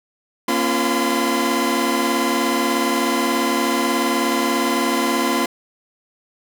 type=tone cluster; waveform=sawtooth; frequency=237 / 273.7 / 345.8 / 1019 Hz; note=A#3 / C#4 / F4 / C6; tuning=+29 / -22 / -17 / -46 cents; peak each=-19 dBFS; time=0.48-5.46 s; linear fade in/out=5 ms; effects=none